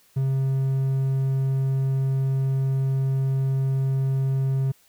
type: tone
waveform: triangle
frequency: 134.2 Hz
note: C3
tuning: 44 cents sharp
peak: -18 dBFS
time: 0.16-4.72 s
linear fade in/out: 10 ms
effects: white hiss -59 dBFS RMS until 4.88 s